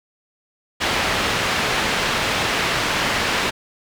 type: low-pass noise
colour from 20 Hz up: white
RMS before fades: -21 dBFS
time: 0.8-3.51 s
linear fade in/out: 20 ms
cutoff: 2900 Hz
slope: 12 dB/octave
effects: none